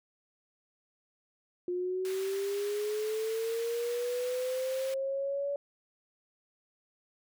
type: linear sweep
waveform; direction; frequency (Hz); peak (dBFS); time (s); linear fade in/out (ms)
sine; up; 354.6 to 570; -30; 1.68-5.56; 2
type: high-pass noise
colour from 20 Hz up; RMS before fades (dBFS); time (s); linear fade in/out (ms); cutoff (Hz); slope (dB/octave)
pink; -46; 2.05-4.94; 0; 1400; 12
effects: none